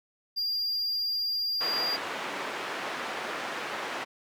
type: tone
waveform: triangle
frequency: 4795 Hz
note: D8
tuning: 35 cents sharp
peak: -26 dBFS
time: 0.36-1.97 s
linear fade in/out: 20 ms
type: band-pass noise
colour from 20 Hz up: white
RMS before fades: -35 dBFS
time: 1.6-4.05 s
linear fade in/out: 20 ms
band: 290 to 1900 Hz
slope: 12 dB/octave
effects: none